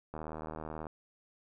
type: click train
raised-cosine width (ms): 1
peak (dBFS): -27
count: 58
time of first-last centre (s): 0.14-0.868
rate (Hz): 78.3
effects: none